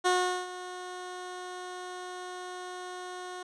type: tone with ADSR envelope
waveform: 15% pulse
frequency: 363.1 Hz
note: F#4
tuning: 33 cents flat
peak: -16 dBFS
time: 0.04-3.43 s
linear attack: 23 ms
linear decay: 400 ms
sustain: -16 dB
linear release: 6 ms
effects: resampled to 22050 Hz